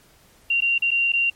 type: tone with dropouts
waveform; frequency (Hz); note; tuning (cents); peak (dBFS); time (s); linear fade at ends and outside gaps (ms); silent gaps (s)
sine; 2765; F7; -18; -17; 0.5-1.3; 5; 0.606-0.62 / 0.781-0.821 / 0.908-0.914 / 1.121-1.135
effects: pink hiss -55 dBFS RMS until 1.35 s + MP3 64 kbps